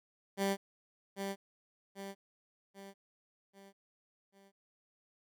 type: tone with echo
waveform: 15% pulse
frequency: 196.6 Hz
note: G3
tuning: 5 cents sharp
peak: -24 dBFS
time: 0.37-0.57 s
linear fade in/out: 50 ms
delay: 790 ms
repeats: 5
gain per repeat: -6 dB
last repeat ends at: 4.52 s
effects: none